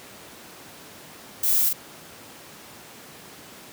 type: noise with echo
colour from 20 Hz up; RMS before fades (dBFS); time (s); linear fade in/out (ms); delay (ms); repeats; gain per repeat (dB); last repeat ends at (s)
violet; -22; 1.43-1.69; 5; 42; 1; -3; 1.732
effects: pink hiss -44 dBFS RMS until 3.72 s + high-pass 150 Hz 12 dB/octave